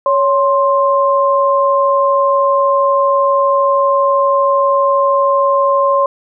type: tone pair together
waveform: sine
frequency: 558 / 1052.1 Hz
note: C#5 / C6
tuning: +11 / +9 cents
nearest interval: major seventh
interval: 1098 cents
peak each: -12 dBFS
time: 0.06-6.06 s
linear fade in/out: 2 ms
effects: none